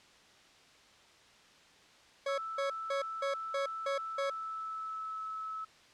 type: tone bursts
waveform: 40% pulse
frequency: 554.4 Hz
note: C#5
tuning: in tune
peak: -31 dBFS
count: 7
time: 2.26-4.3 s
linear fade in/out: 5 ms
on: 120 ms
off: 200 ms
type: tone with pitch glide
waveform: sine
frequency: 1318.5 to 1300.3 Hz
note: E6 to E6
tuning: 0 to -24 cents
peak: -37 dBFS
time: 2.28-5.65 s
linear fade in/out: 10 ms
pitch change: -24 cents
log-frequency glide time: 4.12-5.21 s
effects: white hiss -60 dBFS RMS until 5.93 s + low-pass 5000 Hz 12 dB/octave